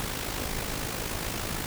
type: noise with amplitude modulation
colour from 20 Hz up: pink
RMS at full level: -30 dBFS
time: 0-1.66 s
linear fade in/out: 0 ms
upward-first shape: sine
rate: 53.1 Hz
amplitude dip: 55%
effects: none